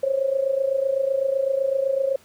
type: tone with amplitude modulation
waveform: sine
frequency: 540 Hz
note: C#5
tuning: 45 cents flat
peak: -16 dBFS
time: 0.03-2.16 s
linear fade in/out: 5 ms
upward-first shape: sine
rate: 27.9 Hz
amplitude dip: 75%
effects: pink hiss -54 dBFS RMS until 2.24 s + high-pass 80 Hz 12 dB/octave